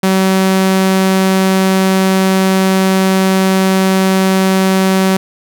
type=tone; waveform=sawtooth; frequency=190 Hz; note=F#3; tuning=46 cents sharp; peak=-5 dBFS; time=0.03-5.17 s; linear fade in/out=5 ms; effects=none